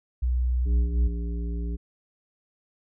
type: tone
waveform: sine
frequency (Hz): 61.74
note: B1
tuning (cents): 0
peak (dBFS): -21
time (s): 0.22-1.08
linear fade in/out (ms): 10
type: harmonic tone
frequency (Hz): 58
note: A#1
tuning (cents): -8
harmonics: 1 / 3 / 5 / 7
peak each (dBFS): -27 / -37 / -41 / -44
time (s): 0.65-1.77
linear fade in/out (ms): 20
effects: none